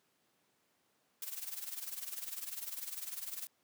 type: noise with tremolo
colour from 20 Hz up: blue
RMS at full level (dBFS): -40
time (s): 1.22-3.47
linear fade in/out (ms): 2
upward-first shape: sine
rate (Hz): 20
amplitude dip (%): 75
effects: pink hiss -75 dBFS RMS until 3.63 s + high-pass 200 Hz 12 dB/octave